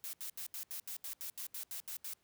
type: noise bursts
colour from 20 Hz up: blue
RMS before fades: -43 dBFS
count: 13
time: 0.04-2.135 s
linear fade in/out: 0 ms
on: 91 ms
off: 76 ms
effects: pink hiss -75 dBFS RMS until 2.23 s + high-pass 60 Hz 12 dB/octave